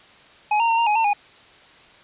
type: tone with pitch steps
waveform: square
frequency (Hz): 842 / 924 / 912 / 929 / 839 / 903 / 822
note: G#5 / A#5 / A#5 / A#5 / G#5 / A5 / G#5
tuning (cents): +24 / -16 / -38 / -6 / +17 / +45 / -18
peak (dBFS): -17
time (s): 0.51-1.133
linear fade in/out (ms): 5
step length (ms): 89
effects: white hiss -49 dBFS RMS until 2.03 s + resampled to 8000 Hz